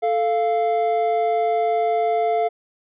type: tone pair together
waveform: triangle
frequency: 440 / 694.4 Hz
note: A4 / F5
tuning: 0 / -10 cents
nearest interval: minor sixth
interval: 790 cents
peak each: -20 / -17 dBFS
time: 0.02-2.49 s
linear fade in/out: 20 ms
effects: resampled to 8000 Hz